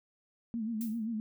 sine tone with vibrato, 224.1 Hz, A3, 32 cents sharp, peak -32 dBFS, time 0.54-1.2 s, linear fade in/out 0 ms, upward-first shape sine, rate 7.6 Hz, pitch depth 87 cents each way
violet noise with exponential decay, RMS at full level -41 dBFS, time 0.81-1.06 s, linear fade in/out 0 ms, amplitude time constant 53 ms
effects none

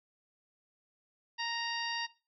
harmonic tone, 932.3 Hz, A#5, in tune, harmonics 1 / 2 / 3 / 4 / 5 / 6, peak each -39 / -39 / -40 / -44 / -40 / -47 dBFS, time 1.38-2.07 s, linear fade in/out 20 ms, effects noise-tail reverb RT60 0.3 s tail -18 dB re dry

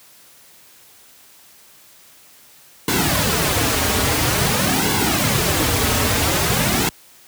pink noise with flanger, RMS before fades -18 dBFS, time 2.88-6.89 s, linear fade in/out 2 ms, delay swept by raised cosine 1.6 to 5.9 ms, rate 0.49 Hz, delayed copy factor -0.7, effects white hiss -48 dBFS RMS until 7.27 s + high-pass 60 Hz 12 dB/octave

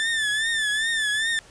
30% pulse tone with vibrato, 1760 Hz, A6, in tune, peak -19 dBFS, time 0-1.39 s, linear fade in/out 0 ms, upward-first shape triangle, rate 2.5 Hz, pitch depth 92 cents each way, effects pink hiss -50 dBFS RMS until 1.5 s + resampled to 22050 Hz

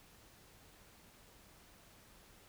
silence, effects pink hiss -62 dBFS RMS until 2.48 s

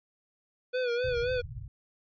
square tone with vibrato, 490.6 Hz, B4, 12 cents flat, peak -28 dBFS, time 0.73-1.42 s, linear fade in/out 20 ms, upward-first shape sine, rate 3.8 Hz, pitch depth 71 cents each way
white low-pass noise, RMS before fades -40 dBFS, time 1.04-1.68 s, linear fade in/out 2 ms, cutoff 140 Hz, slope 96 dB/octave
effects resampled to 11025 Hz

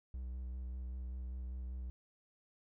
triangle tone with vibrato, 62.8 Hz, B1, 30 cents sharp, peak -38 dBFS, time 0.14-1.9 s, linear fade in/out 0 ms, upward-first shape square, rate 5.1 Hz, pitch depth 20 cents each way, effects none

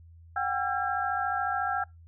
sine tone cluster, 738 / 792 / 1353 / 1619 Hz, F#5 / G5 / E6 / G#6, -5 / +18 / +45 / -45 cents, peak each -32 / -31 / -31 / -34 dBFS, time 0.36-1.84 s, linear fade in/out 5 ms, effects noise-tail reverb RT60 0.2 s tail -25 dB re dry + added 83 Hz sine -49 dBFS peak until 2.07 s

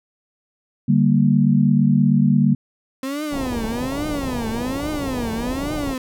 sine chord, G minor, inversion second, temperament equal, 146.83 / 196 / 233.1 Hz, D3 / G3 / Bb3, 0 / 0 / 0 cents, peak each -17 dBFS, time 0.88-2.55 s, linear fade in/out 10 ms
35% pulse tone with vibrato, 260 Hz, C4, 11 cents flat, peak -22 dBFS, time 3.03-5.98 s, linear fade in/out 2 ms, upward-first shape triangle, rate 1.2 Hz, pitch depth 300 cents each way
pink low-pass noise, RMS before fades -29 dBFS, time 3.3-5.96 s, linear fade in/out 50 ms, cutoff 970 Hz, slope 96 dB/octave
effects none

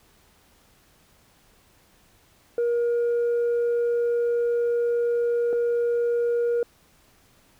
sine tone pair in turn, 474.2 / 474.2 Hz, A#4 / A#4, +30 / +30 cents, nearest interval unison, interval 0 cents, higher neither, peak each -18 / -18 dBFS, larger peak neither, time 2.58-5.53 / 5.53-6.63 s, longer first, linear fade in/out 2 ms, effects tanh soft clip ceiling -19 dBFS + pink hiss -59 dBFS RMS until 7.59 s

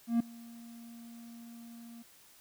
triangle tone with ADSR envelope, 233.1 Hz, A#3, in tune, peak -21 dBFS, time 0.07-2.03 s, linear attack 130 ms, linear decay 6 ms, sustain -24 dB, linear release 13 ms, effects white hiss -60 dBFS RMS until 2.4 s

